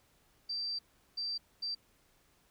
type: tone bursts at uneven times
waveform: sine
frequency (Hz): 4685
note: D8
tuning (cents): -5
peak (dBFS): -34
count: 3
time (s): 0.49-0.79 / 1.17-1.38 / 1.62-1.75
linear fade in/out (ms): 10
effects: pink hiss -69 dBFS RMS until 2.5 s